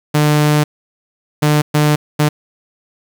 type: tone bursts at uneven times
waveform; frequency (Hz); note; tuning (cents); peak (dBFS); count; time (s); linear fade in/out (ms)
sawtooth; 149.7; D3; +33; -6; 4; 0.14-0.64 / 1.42-1.62 / 1.74-1.96 / 2.19-2.29; 10
effects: 7-bit